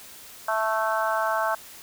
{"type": "harmonic tone", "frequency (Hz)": 220, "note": "A3", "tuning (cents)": 0, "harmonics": [3, 4, 5, 6, 7], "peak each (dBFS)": [-27, -28, -29, -30, -30], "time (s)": [0.48, 1.55], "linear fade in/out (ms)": 5, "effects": ["white hiss -45 dBFS RMS until 1.82 s"]}